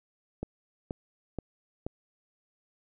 click train, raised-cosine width 2 ms, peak -20 dBFS, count 4, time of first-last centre 0.43-1.865 s, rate 2.09 Hz, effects none

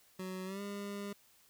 25% pulse tone with pitch glide, 186.3 to 202 Hz, F#3 to G#3, +12 to -48 cents, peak -36 dBFS, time 0.19-1.13 s, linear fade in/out 5 ms, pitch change +140 cents, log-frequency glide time 0.45-0.61 s, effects white hiss -66 dBFS RMS until 1.49 s

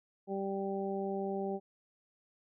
harmonic tone, 195.6 Hz, G3, 4 cents flat, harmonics 1 / 2 / 3 / 4, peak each -38 / -36 / -42 / -41 dBFS, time 0.27-1.6 s, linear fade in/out 50 ms, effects none

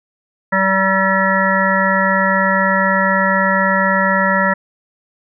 harmonic tone, 192 Hz, G3, 36 cents flat, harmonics 1 / 3 / 5 / 7 / 9 / 10, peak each -19 / -19 / -19 / -19 / -19 / -19 dBFS, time 0.52-4.54 s, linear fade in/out 10 ms, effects none

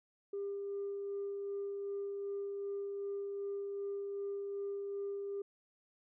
sine tone with tremolo, 400 Hz, G4, 35 cents sharp, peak -35 dBFS, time 0.33-5.42 s, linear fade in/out 5 ms, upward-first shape sine, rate 2.6 Hz, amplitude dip 25%, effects tanh soft clip ceiling -33 dBFS

